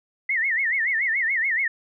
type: tone with vibrato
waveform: sine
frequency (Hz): 1975.5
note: B6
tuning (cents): 0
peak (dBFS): -20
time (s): 0.29-1.68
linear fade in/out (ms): 5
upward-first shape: sine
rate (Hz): 7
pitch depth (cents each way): 190
effects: none